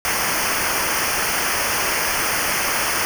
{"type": "noise with comb filter", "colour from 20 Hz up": "pink", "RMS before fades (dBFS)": -21, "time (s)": [0.05, 3.05], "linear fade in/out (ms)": 0, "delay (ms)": 0.26, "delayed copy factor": -0.85, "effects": []}